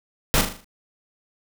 pink noise with echo, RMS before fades -18 dBFS, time 0.34-0.41 s, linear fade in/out 0 ms, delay 39 ms, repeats 6, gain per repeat -6 dB, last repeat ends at 0.644 s, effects none

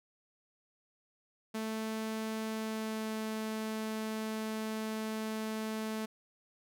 sawtooth tone with pitch glide, 220 to 218.6 Hz, A3 to A3, 0 to -11 cents, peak -31 dBFS, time 1.54-6.06 s, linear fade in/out 10 ms, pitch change -11 cents, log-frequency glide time 2.46-3.16 s, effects none

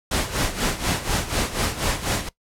pink noise with tremolo, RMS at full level -21 dBFS, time 0.11-2.29 s, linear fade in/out 5 ms, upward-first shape sine, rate 4.1 Hz, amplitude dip 75%, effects noise-tail reverb RT60 0.1 s tail -20 dB re dry + low-pass 11000 Hz 12 dB/octave

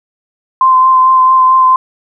sine tone with vibrato, 1038 Hz, C6, 14 cents flat, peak -4 dBFS, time 0.61-1.76 s, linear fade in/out 2 ms, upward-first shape sine, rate 4.5 Hz, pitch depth 15 cents each way, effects none

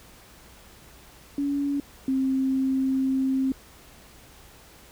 sine tone pair in turn, 283.1 / 265.1 Hz, C#4 / C4, +37 / +23 cents, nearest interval minor second, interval 114 cents, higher first, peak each -23 / -21 dBFS, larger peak second, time 1.38-1.8 / 2.08-3.52 s, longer second, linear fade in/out 2 ms, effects added 60 Hz sine -56 dBFS peak until 4.91 s + pink hiss -51 dBFS RMS until 4.91 s

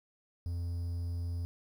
triangle tone with quantisation, 86.2 Hz, F2, 22 cents flat, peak -31 dBFS, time 0.46-1.45 s, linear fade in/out 0 ms, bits 10, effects none

